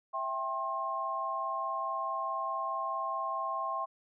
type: chord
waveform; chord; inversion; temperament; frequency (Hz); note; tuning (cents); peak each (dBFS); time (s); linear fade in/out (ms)
sine; C major; first; equal with one note detuned; 659.3 / 784 / 1067.3; E5 / G5 / C6; 0 / 0 / +34; -39 / -39 / -33; 0.13-3.86; 20
effects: none